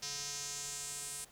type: tone with band-pass filter sweep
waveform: square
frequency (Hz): 143.5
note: D3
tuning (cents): -40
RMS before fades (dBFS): -42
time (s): 0.02-1.25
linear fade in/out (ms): 10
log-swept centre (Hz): 5600 to 8900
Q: 3.1
effects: pink hiss -61 dBFS RMS until 1.31 s